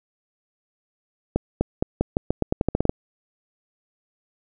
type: accelerating click train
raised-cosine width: 2 ms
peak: -6 dBFS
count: 14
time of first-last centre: 1.36-2.894 s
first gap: 250 ms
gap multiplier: 0.86
effects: none